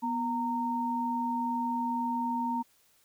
sine tone pair together, 244.4 / 922 Hz, B3 / A#5, -18 / -19 cents, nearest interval octave + major seventh, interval 2299 cents, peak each -32 / -30 dBFS, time 0.02-2.63 s, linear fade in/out 20 ms, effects white hiss -66 dBFS RMS until 3.04 s

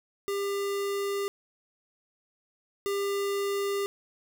square tone pair in turn, 399.7 / 399.7 Hz, G4 / G4, +34 / +34 cents, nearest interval unison, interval 0 cents, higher neither, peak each -29 / -28 dBFS, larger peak second, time 0.28-1.28 / 2.86-3.86 s, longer neither, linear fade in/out 0 ms, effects 9-bit

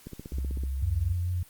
click train, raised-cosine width 3 ms, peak -26 dBFS, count 10, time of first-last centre 0.07-0.636 s, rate 15.9 Hz
sine tone with pitch glide, 66.7 to 67.28 Hz, C2 to C2, +34 to +49 cents, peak -28 dBFS, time 0.32-1.14 s, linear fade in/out 20 ms, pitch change +15 cents, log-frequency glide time 0.63-0.72 s
sine tone with vibrato, 88.9 Hz, F2, 31 cents sharp, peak -26 dBFS, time 0.82-1.43 s, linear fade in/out 5 ms, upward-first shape sine, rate 4.5 Hz, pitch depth 30 cents each way
effects white hiss -55 dBFS RMS until 1.49 s + Opus 48 kbps

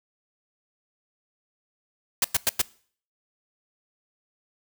white noise bursts, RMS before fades -21 dBFS, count 4, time 2.22-2.616 s, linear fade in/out 2 ms, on 24 ms, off 100 ms, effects noise-tail reverb RT60 0.5 s tail -22 dB re dry

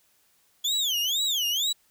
35% pulse tone with vibrato, 3322 Hz, G#7, in tune, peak -22 dBFS, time 0.64-1.73 s, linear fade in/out 10 ms, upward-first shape sine, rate 2.1 Hz, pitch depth 280 cents each way, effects white hiss -65 dBFS RMS until 1.9 s

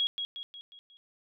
sine tone with echo, 3307 Hz, G#7, 8 cents flat, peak -25 dBFS, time 0-0.07 s, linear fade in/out 0 ms, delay 180 ms, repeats 5, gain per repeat -6 dB, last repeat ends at 0.97 s, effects none

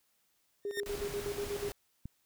sawtooth tone with exponential growth, 1831 Hz, A#6, 32 cents flat, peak -29 dBFS, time 0.63-0.8 s, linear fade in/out 1 ms, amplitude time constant 35 ms
sine tone with tremolo, 406.6 Hz, G#4, 37 cents flat, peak -33 dBFS, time 0.65-1.72 s, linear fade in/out 2 ms, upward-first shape square, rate 8.2 Hz, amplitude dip 70%
pink noise, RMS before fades -43 dBFS, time 0.86-1.72 s, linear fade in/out 0 ms
click, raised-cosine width 5 ms, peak -29 dBFS, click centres 2.056 s
effects white hiss -74 dBFS RMS until 2.25 s

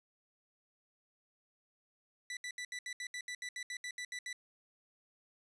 sawtooth tone bursts, 1975.5 Hz, B6, in tune, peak -36 dBFS, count 15, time 2.3-4.329 s, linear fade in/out 2 ms, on 69 ms, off 71 ms, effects resampled to 22050 Hz

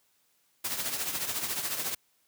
white noise with tremolo, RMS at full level -30 dBFS, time 0.64-1.95 s, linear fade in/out 10 ms, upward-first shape triangle, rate 14 Hz, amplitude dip 65%, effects white hiss -70 dBFS RMS until 2.27 s + high-pass 80 Hz 12 dB/octave

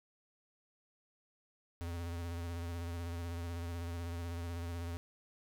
square tone with vibrato, 85.3 Hz, F2, 40 cents flat, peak -39 dBFS, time 1.81-4.97 s, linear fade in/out 0 ms, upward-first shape sine, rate 16 Hz, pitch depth 37 cents each way, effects none

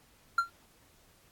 triangle tone with exponential decay, 1377 Hz, F6, 25 cents flat, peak -18 dBFS, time 0.38-0.5 s, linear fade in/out 5 ms, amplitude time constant 26 ms, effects pink hiss -63 dBFS RMS until 1.31 s + AAC 64 kbps

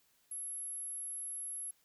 sine tone, 11175 Hz, F9, in tune, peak -39 dBFS, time 0.31-1.71 s, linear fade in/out 5 ms, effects white hiss -72 dBFS RMS until 1.84 s

